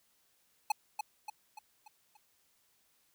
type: tone with echo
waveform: square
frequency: 850 Hz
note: G#5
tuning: 40 cents sharp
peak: -27 dBFS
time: 0.7-0.72 s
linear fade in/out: 5 ms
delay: 290 ms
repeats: 5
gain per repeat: -6 dB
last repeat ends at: 2.17 s
effects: white hiss -72 dBFS RMS until 3.14 s